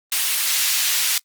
pink high-pass noise, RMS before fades -20 dBFS, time 0.12-1.18 s, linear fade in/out 2 ms, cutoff 2700 Hz, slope 12 dB/octave, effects noise-tail reverb RT60 0.1 s tail -24 dB re dry + Opus 24 kbps

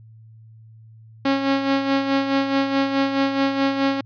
sawtooth tone with tremolo, 273.4 Hz, C#4, 24 cents flat, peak -12 dBFS, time 1.25-4.01 s, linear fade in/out 5 ms, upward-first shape sine, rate 4.7 Hz, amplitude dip 55%, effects added 111 Hz sine -43 dBFS peak until 4.05 s + resampled to 11025 Hz

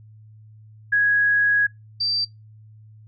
sine tone pair in turn, 1661.2 / 4673 Hz, G#6 / D8, 0 / -9 cents, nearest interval octave + tritone, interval 1791 cents, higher second, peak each -15 / -20 dBFS, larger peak first, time 0.92-1.67 / 2-2.25 s, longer first, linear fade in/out 10 ms, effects noise-tail reverb RT60 0.2 s tail -24 dB re dry + added 108 Hz sine -44 dBFS peak until 3.07 s

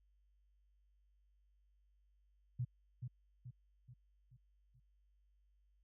sine tone with echo, 123.47 Hz, B2, in tune, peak -35 dBFS, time 2.59-2.65 s, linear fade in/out 10 ms, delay 430 ms, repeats 5, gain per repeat -6 dB, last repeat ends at 4.8 s, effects added 50 Hz sine -70 dBFS peak until 5.83 s

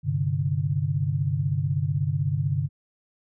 sine chord, G suspended fourth, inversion none, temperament equal, 98 / 130.81 / 146.83 Hz, G2 / C3 / D3, 0 / 0 / 0 cents, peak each -28 / -27 / -25 dBFS, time 0.03-2.69 s, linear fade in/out 50 ms, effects none

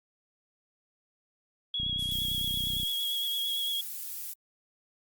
sine tone with vibrato, 3322 Hz, G#7, in tune, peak -29 dBFS, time 1.74-3.81 s, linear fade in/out 2 ms, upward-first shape triangle, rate 8.8 Hz, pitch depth 28 cents each way
click train, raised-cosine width 5 ms, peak -27 dBFS, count 33, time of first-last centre 1.8-2.832 s, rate 31 Hz
violet noise, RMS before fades -38 dBFS, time 1.98-4.34 s, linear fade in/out 20 ms
effects Opus 32 kbps

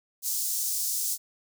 pink high-pass noise, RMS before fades -29 dBFS, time 0.22-1.18 s, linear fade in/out 50 ms, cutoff 5800 Hz, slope 24 dB/octave, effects none

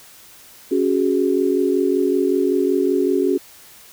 sine chord, C# suspended fourth, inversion none, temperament equal, 277.2 / 370 / 415.3 Hz, C#4 / F#4 / G#4, 0 / 0 / 0 cents, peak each -20 / -18 / -21 dBFS, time 0.71-3.38 s, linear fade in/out 10 ms, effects white hiss -45 dBFS RMS until 3.92 s

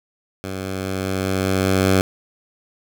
10% pulse tone with level ramp, 95 Hz, F#2, 46 cents sharp, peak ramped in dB -19 to -5 dBFS, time 0.44-2.01 s, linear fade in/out 0 ms, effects none

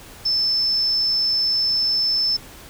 sine tone, 5274 Hz, E8, in tune, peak -17 dBFS, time 0.25-2.37 s, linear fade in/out 10 ms, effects pink hiss -42 dBFS RMS until 2.69 s

